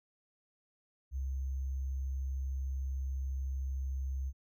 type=tone with sample-and-hold; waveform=sine; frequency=66.8 Hz; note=C2; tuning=36 cents sharp; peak=-33 dBFS; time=1.11-4.33 s; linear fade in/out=50 ms; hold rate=6300 Hz; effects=none